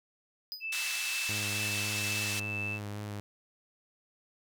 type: tone with exponential decay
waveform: square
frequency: 4979 Hz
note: D#8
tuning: in tune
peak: -34 dBFS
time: 0.52-0.71 s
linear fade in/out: 0 ms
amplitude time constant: 41 ms
type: tone with tremolo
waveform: sine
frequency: 2637 Hz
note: E7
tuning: in tune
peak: -33 dBFS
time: 0.6-2.8 s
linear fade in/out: 50 ms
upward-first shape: sine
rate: 2.1 Hz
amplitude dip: 25%
type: band-pass noise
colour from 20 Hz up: pink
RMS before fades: -36 dBFS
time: 0.72-2.4 s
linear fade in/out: 5 ms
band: 2400 to 9600 Hz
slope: 12 dB/octave
type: tone with vibrato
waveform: sawtooth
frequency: 103.6 Hz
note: G#2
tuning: 4 cents flat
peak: -33 dBFS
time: 1.29-3.2 s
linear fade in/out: 0 ms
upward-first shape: sine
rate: 3.6 Hz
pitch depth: 22 cents each way
effects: none